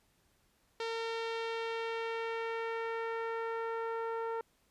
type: tone with low-pass filter sweep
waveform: sawtooth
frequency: 455.7 Hz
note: A#4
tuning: 39 cents flat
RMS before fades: -37 dBFS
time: 0.8-4.41 s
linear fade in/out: 2 ms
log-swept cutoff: 4300 to 1200 Hz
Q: 1.4
effects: pink hiss -72 dBFS RMS until 4.7 s + resampled to 32000 Hz